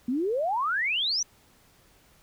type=exponential sweep; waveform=sine; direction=up; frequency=233.1 to 6100 Hz; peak=-24 dBFS; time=0.08-1.23 s; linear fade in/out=5 ms; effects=pink hiss -60 dBFS RMS until 2.22 s